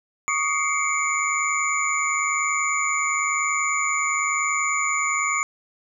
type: tone cluster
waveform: sine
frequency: 1126 / 1227 / 2126 / 2276 / 6950 Hz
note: C#6 / D#6 / C7 / C#7 / A8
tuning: +27 / -25 / +27 / +45 / -22 cents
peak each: -27 dBFS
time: 0.28-5.43 s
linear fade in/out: 0 ms
effects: none